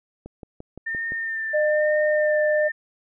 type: click train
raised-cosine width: 2 ms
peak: -24 dBFS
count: 6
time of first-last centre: 0.26-1.121 s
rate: 5.81 Hz
type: tone with vibrato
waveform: sine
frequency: 1802 Hz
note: A6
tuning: 41 cents sharp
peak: -25 dBFS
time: 0.86-2.72 s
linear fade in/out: 10 ms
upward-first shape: sine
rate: 1.1 Hz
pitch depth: 25 cents each way
type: tone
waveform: sine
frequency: 607 Hz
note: D#5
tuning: 43 cents flat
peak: -18 dBFS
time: 1.53-2.69 s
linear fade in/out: 20 ms
effects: none